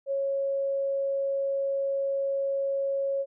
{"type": "tone", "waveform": "sine", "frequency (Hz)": 550, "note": "C#5", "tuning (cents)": -14, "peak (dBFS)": -25, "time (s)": [0.06, 3.26], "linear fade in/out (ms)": 50, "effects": []}